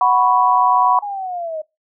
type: chord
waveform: sine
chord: F# suspended fourth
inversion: none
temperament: equal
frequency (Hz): 740 / 987.8 / 1108.7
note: F#5 / B5 / C#6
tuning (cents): 0 / 0 / 0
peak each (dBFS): -16 / -14 / -17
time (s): 0.01-0.99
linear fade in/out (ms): 2
type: linear sweep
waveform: sine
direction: down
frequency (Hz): 834 to 612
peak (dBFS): -22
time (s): 1.02-1.62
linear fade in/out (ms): 10
effects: noise-tail reverb RT60 0.2 s tail -21 dB re dry